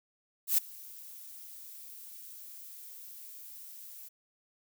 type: noise with ADSR envelope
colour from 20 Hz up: violet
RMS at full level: -24 dBFS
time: 0.47-4.09 s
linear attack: 110 ms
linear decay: 7 ms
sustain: -24 dB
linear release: 13 ms
effects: none